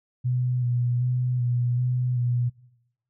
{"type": "tone with vibrato", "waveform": "sine", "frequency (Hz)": 123.47, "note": "B2", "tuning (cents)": 0, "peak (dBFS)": -21, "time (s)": [0.24, 2.5], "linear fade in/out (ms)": 20, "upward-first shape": "square", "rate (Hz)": 1.3, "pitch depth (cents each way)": 22, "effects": ["noise-tail reverb RT60 0.9 s tail -22 dB re dry"]}